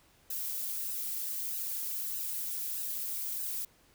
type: noise with flanger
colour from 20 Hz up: violet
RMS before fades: -36 dBFS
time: 0.3-3.65 s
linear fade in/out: 5 ms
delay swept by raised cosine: 0.88 to 4.78 ms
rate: 1.6 Hz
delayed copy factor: -0.95
effects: pink hiss -64 dBFS RMS until 3.94 s